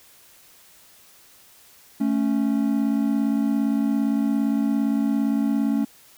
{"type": "tone pair together", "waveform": "triangle", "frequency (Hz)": [219.6, 277.1], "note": ["A3", "C#4"], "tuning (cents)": [-3, -1], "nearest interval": "major third", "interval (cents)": 402, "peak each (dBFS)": -20, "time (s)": [2, 5.85], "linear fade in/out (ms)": 10, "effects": ["white hiss -52 dBFS RMS until 6.17 s"]}